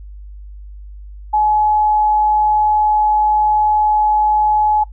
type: tone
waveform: sine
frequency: 849 Hz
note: G#5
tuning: 38 cents sharp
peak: -11 dBFS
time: 1.33-4.84 s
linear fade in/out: 10 ms
effects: noise-tail reverb RT60 0.1 s tail -18 dB re dry + added 50 Hz sine -31 dBFS peak until 4.92 s